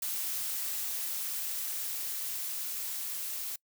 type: noise with level ramp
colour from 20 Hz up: blue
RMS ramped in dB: -34 to -37 dBFS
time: 0.02-3.56 s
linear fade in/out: 5 ms
effects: noise-tail reverb RT60 0.1 s tail -25 dB re dry